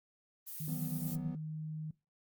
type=noise; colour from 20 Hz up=violet; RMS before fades=-44 dBFS; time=0.46-1.16 s; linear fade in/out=20 ms
type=tone; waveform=sine; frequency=155.56 Hz; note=D#3; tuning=in tune; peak=-38 dBFS; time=0.6-1.91 s; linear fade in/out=5 ms
type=chord; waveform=triangle; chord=E suspended second; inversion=none; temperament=just; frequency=164.81 / 185.42 / 247.2 Hz; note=E3 / F#3 / B3; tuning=0 / +4 / +2 cents; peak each=-40 dBFS; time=0.68-1.35 s; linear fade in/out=2 ms
effects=noise-tail reverb RT60 0.3 s tail -24 dB re dry + Opus 24 kbps